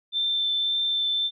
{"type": "tone with vibrato", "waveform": "sine", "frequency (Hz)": 3553, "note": "A7", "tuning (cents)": 16, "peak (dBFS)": -22, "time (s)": [0.12, 1.31], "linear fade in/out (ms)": 50, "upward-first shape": "triangle", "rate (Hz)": 1.8, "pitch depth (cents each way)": 10, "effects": []}